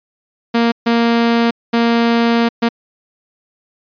sawtooth tone bursts at uneven times, 233.1 Hz, A#3, in tune, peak -7 dBFS, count 4, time 0.54-0.72 / 0.86-1.51 / 1.73-2.49 / 2.62-2.69 s, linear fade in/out 10 ms, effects resampled to 11025 Hz

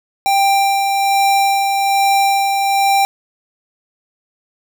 square tone with tremolo, 789 Hz, G5, 11 cents sharp, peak -11 dBFS, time 0.26-3.05 s, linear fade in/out 0 ms, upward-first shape sine, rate 1.2 Hz, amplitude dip 35%, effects none

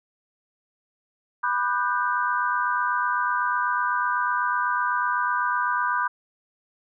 sine chord, G major seventh, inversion first, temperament equal with one note detuned, 987.8 / 1201.4 / 1480 / 1568 Hz, B5 / D6 / F#6 / G6, 0 / +39 / 0 / 0 cents, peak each -25 / -27 / -29 / -28 dBFS, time 1.43-6.08 s, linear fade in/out 10 ms, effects none

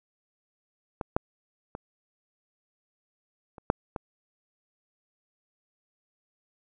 clicks, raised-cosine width 1 ms, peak -17 / -9 / -22 / -30 / -6 / -18 dBFS, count 6, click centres 1.012 / 1.165 / 1.751 / 3.582 / 3.701 / 3.962 s, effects none

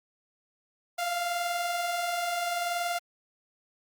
sawtooth tone pair together, 678.3 / 699 Hz, E5 / F5, +49 / +1 cents, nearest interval minor second, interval 52 cents, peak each -34 / -25 dBFS, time 0.98-2.99 s, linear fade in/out 10 ms, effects Opus 48 kbps

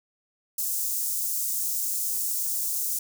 white high-pass noise, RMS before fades -28 dBFS, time 0.58-2.99 s, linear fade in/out 5 ms, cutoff 6300 Hz, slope 24 dB/octave, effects none

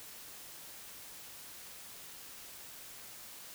silence, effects white hiss -50 dBFS RMS until 3.54 s

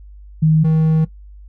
sine / triangle tone pair in turn, 157.1 / 158.56 Hz, D#3 / D#3, +17 / +33 cents, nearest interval unison, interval 16 cents, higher second, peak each -9 dBFS, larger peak neither, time 0.42-0.64 / 0.64-1.05 s, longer second, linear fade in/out 10 ms, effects noise-tail reverb RT60 0.1 s tail -18 dB re dry + added 50 Hz sine -36 dBFS peak until 1.48 s

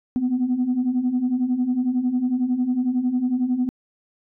sine beating tone pair, 242.8 / 253.8 Hz, B3 / B3, -29 / +47 cents, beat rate 11 Hz, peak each -24 / -19 dBFS, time 0.16-3.69 s, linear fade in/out 0 ms, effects tanh soft clip ceiling -14 dBFS

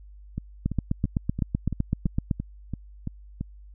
two click trains, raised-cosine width 5 ms, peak -11 / -17 dBFS, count 14 / 10, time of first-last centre 0.66-2.312 / 0.38-3.41 s, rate 7.87 / 2.97 Hz, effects added 50 Hz sine -44 dBFS peak until 3.74 s

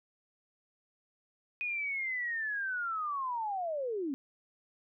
sine linear sweep, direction down, 2489 to 256.6 Hz, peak -32 dBFS, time 1.61-4.14 s, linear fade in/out 0 ms, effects none

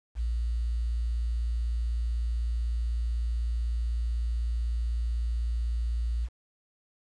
sine tone with quantisation, 58 Hz, A#1, 8 cents flat, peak -26 dBFS, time 0.15-6.29 s, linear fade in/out 50 ms, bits 9, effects resampled to 22050 Hz

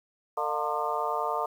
harmonic tone with a mistuned harmonic, 150.7 Hz, D3, 45 cents sharp, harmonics 3 / 4 / 5 / 6 / 7 / 8, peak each -35 / -35 / -33 / -33 / -34 / -33 dBFS, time 0.37-1.46 s, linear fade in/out 5 ms, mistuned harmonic 5, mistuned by -97 cents, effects 9-bit

